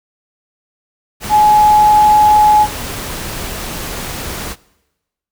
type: tone in noise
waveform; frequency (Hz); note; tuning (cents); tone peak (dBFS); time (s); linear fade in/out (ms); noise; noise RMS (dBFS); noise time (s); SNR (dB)
sine; 845; G#5; +30; -6; 1.29-2.67; 50; pink; -24; 1.2-4.56; +15
effects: noise-tail reverb RT60 1.0 s tail -22 dB re dry